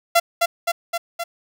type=tone with echo; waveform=sawtooth; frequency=682 Hz; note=F5; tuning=41 cents flat; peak=-8 dBFS; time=0.15-0.2 s; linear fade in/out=10 ms; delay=260 ms; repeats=4; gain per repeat=-3 dB; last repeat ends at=1.24 s; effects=none